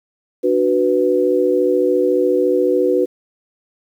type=chord; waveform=sine; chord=B minor; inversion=first; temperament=just; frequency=296.3 / 370.4 / 493.9 Hz; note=D4 / F#4 / B4; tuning=+15 / +2 / 0 cents; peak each=-20 / -16 / -16 dBFS; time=0.43-3.06 s; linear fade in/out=20 ms; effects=8-bit

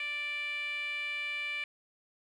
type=tone with band-pass filter; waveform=10% pulse; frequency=587.3 Hz; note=D5; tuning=in tune; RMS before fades=-36 dBFS; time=0-1.64 s; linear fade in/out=2 ms; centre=2400 Hz; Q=5.4; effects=none

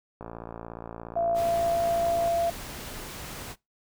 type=click train; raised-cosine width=1 ms; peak=-24 dBFS; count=119; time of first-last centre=0.21-2.277 s; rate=57.1 Hz
type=tone; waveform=sine; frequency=680 Hz; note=F5; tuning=46 cents flat; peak=-23 dBFS; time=1.16-2.5 s; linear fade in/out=5 ms
type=noise; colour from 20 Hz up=pink; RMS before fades=-39 dBFS; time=1.34-3.56 s; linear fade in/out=50 ms
effects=noise-tail reverb RT60 0.2 s tail -22 dB re dry

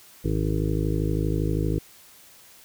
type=harmonic tone; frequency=52.6 Hz; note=G#1; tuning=23 cents sharp; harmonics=1 / 2 / 3 / 5 / 6 / 7 / 8 / 9; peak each=-27 / -28 / -28 / -34 / -30 / -34 / -34 / -36 dBFS; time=0.24-1.79 s; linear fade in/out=10 ms; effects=white hiss -51 dBFS RMS until 2.64 s

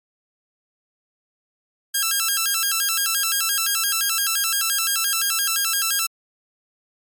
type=tone with vibrato; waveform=5% pulse; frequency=1469 Hz; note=F#6; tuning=13 cents flat; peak=-8 dBFS; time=1.94-6.07 s; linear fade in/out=10 ms; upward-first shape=square; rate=5.8 Hz; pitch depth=170 cents each way; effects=MP3 96 kbps

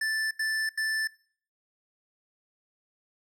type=tone bursts; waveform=square; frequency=1760 Hz; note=A6; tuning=in tune; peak=-27 dBFS; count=3; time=0.01-1.074 s; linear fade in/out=5 ms; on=300 ms; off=82 ms; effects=noise-tail reverb RT60 0.5 s tail -22 dB re dry + low-pass 11000 Hz 12 dB/octave

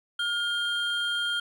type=tone pair together; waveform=triangle; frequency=1423 / 3195 Hz; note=F6 / G7; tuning=+32 / +32 cents; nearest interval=octave + major second; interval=1400 cents; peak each=-27 dBFS; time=0.19-1.4 s; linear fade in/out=5 ms; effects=none

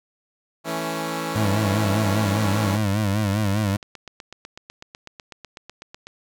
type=chord; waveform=10% pulse; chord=A major; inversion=second; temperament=equal; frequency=164.81 / 220 / 277.2 Hz; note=E3 / A3 / C#4; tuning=0 / 0 / 0 cents; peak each=-20 / -24 / -21 dBFS; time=0.64-2.79 s; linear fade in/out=50 ms
type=tone with vibrato; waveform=25% pulse; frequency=102.9 Hz; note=G#2; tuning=16 cents flat; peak=-16 dBFS; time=1.35-3.77 s; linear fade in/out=10 ms; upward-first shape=sine; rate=5 Hz; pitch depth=100 cents each way
type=click train; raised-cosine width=0.2 ms; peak=-21 dBFS; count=23; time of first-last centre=3.33-6.07 s; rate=8.03 Hz
effects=none

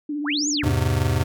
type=tone with vibrato; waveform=sine; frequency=293.7 Hz; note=D4; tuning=in tune; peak=-24 dBFS; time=0.09-0.72 s; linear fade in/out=5 ms; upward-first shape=sine; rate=16 Hz; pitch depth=46 cents each way
type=linear two-way sweep; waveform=sine; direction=up then down; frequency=537 to 7180 to 537 Hz; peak=-22 dBFS; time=0.24-0.65 s; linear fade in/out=50 ms; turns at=0.49 s
type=chord; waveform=square; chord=E augmented; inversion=none; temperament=just; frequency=82.41 / 103.01 / 128.76 Hz; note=E2 / G#2 / B#2; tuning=0 / -14 / -27 cents; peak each=-24 dBFS; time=0.63-1.24 s; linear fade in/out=10 ms
effects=none

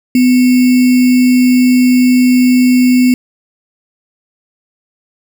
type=tone with sample-and-hold; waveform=sine; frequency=251.1 Hz; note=B3; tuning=29 cents sharp; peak=-5 dBFS; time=0.15-3.14 s; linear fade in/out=2 ms; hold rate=2450 Hz; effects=none

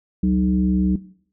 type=tone with frequency modulation; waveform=sine; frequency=188 Hz; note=F#3; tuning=28 cents sharp; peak=-15 dBFS; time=0.23-0.96 s; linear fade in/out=5 ms; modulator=119 Hz; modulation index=0.72; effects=noise-tail reverb RT60 0.6 s tail -19 dB re dry

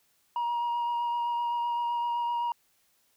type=tone with vibrato; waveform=sine; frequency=950 Hz; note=A#5; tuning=33 cents sharp; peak=-24 dBFS; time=0.36-2.52 s; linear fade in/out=2 ms; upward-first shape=sine; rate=7.8 Hz; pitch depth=12 cents each way; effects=tanh soft clip ceiling -26 dBFS + white hiss -69 dBFS RMS until 3.16 s

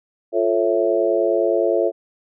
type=harmonic tone with a mistuned harmonic; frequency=110 Hz; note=A2; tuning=in tune; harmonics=3 / 4 / 5 / 6; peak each=-21 / -21 / -21 / -21 dBFS; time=0.32-1.92 s; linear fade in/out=50 ms; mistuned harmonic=3; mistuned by=+99 cents; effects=none

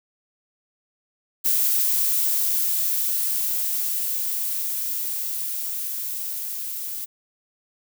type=noise with level ramp; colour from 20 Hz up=violet; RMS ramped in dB=-20 to -31 dBFS; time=1.44-7.06 s; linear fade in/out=20 ms; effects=none

